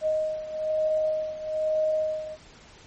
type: beating tone pair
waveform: sine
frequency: 622.3 / 623.4 Hz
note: D#5 / D#5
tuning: 0 / +3 cents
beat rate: 1.1 Hz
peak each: -25 / -29 dBFS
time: 0.01-2.37 s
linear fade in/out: 50 ms
effects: pink hiss -51 dBFS RMS until 2.86 s + MP3 32 kbps

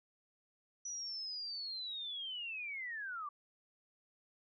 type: linear sweep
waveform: sine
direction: down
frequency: 5920 to 1134 Hz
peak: -40 dBFS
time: 0.85-3.29 s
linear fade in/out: 5 ms
effects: none

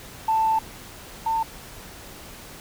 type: tone pair in turn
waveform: sine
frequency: 885 / 897.9 Hz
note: A5 / A5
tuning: +10 / +35 cents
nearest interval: unison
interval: 25 cents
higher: second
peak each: -17 / -20 dBFS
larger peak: first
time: 0.28-0.59 / 1.26-1.43 s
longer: first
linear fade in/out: 5 ms
effects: tanh soft clip ceiling -13 dBFS + pink hiss -42 dBFS RMS until 2.6 s

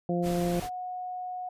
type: harmonic tone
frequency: 174.61 Hz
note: F3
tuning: in tune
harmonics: 1 / 2 / 3 / 4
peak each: -28 / -31 / -33 / -34 dBFS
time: 0.09-0.6 s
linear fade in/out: 2 ms
type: noise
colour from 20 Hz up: pink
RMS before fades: -39 dBFS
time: 0.22-0.7 s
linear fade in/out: 50 ms
type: tone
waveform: sine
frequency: 730 Hz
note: F#5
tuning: 24 cents flat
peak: -33 dBFS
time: 0.62-1.49 s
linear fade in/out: 5 ms
effects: resampled to 32000 Hz

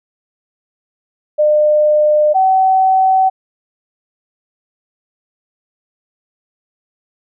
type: tone pair in turn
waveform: sine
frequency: 603 / 759.7 Hz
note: D5 / F#5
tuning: +46 / +46 cents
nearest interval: major third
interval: 400 cents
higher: second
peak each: -8 dBFS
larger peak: neither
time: 1.38-2.34 / 2.34-3.3 s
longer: neither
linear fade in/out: 20 ms
effects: none

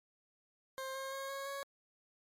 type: tone with pitch steps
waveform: 20% pulse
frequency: 529 / 535.5 / 542 / 548.6 / 555.3 Hz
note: C5 / C5 / C#5 / C#5 / C#5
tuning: +19 / +40 / -39 / -18 / +3 cents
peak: -35 dBFS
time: 0.78-1.63 s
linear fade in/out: 0 ms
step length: 170 ms
effects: MP3 64 kbps

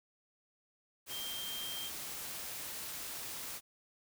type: tone in noise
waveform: sine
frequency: 3173 Hz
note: G7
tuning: 20 cents sharp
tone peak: -41 dBFS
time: 1.09-1.91 s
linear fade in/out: 50 ms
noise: white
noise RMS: -43 dBFS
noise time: 1.06-3.61 s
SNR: -1 dB
effects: none

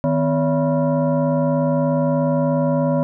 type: tone with frequency modulation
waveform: sine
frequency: 156.6 Hz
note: D#3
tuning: 11 cents sharp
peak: -15 dBFS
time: 0.04-3.03 s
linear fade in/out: 0 ms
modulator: 410 Hz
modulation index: 1.4
effects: none

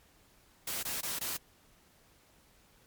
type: noise bursts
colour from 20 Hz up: white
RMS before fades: -36 dBFS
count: 4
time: 0.67-1.37 s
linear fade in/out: 5 ms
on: 160 ms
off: 20 ms
effects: pink hiss -64 dBFS RMS until 2.86 s + MP3 96 kbps

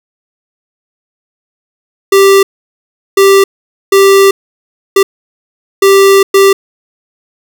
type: tone bursts at uneven times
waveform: square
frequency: 392 Hz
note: G4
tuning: in tune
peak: -3 dBFS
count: 6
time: 2.12-2.43 / 3.17-3.44 / 3.92-4.31 / 4.96-5.03 / 5.82-6.23 / 6.34-6.53 s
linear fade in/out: 5 ms
effects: none

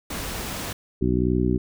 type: noise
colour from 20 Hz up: pink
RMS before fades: -31 dBFS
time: 0.1-0.73 s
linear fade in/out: 5 ms
type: harmonic tone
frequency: 61.74 Hz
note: B1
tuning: in tune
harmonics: 1 / 2 / 3 / 4 / 5 / 6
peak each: -26 / -26 / -26 / -26 / -26 / -26 dBFS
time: 1.01-1.58 s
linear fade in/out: 10 ms
effects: none

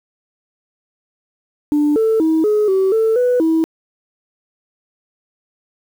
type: tone with pitch steps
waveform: sine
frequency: 295.8 / 443.7 / 319.4 / 422.5 / 382.2 / 444.7 / 494.7 / 323.2 Hz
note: D4 / A4 / D#4 / G#4 / G4 / A4 / B4 / E4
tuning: +13 / +14 / +45 / +30 / -44 / +18 / +3 / -34 cents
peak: -10 dBFS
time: 1.72-3.64 s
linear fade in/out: 0 ms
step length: 240 ms
effects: tanh soft clip ceiling -9 dBFS + 7-bit

